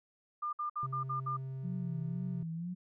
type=tone bursts; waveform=sine; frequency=1202 Hz; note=D6; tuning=40 cents sharp; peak=-33 dBFS; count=6; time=0.42-1.37 s; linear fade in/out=10 ms; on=110 ms; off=58 ms
type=tone; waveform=triangle; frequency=132.6 Hz; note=C3; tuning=23 cents sharp; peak=-36 dBFS; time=0.83-2.43 s; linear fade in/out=2 ms
type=tone with vibrato; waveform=sine; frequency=172 Hz; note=F3; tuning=26 cents flat; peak=-36 dBFS; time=1.63-2.75 s; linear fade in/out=20 ms; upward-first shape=sine; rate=2 Hz; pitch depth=96 cents each way
effects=none